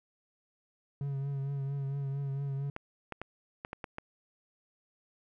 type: tone with vibrato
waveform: triangle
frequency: 138.59 Hz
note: C#3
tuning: in tune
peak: -30 dBFS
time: 1.01-2.7 s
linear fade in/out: 2 ms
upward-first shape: triangle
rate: 4.4 Hz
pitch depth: 40 cents each way
type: clicks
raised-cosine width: 0.5 ms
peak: -23 dBFS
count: 7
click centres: 2.764 / 3.123 / 3.216 / 3.649 / 3.731 / 3.842 / 3.984 s
effects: none